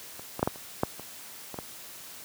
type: clicks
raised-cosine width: 1 ms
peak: -28 / -19 / -8 / -11 / -30 / -9 / -27 / -23 / -20 dBFS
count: 9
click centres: 0.195 / 0.394 / 0.429 / 0.475 / 0.559 / 0.834 / 0.996 / 1.543 / 1.588 s
effects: white hiss -45 dBFS RMS until 2.24 s + high-pass 80 Hz 12 dB/octave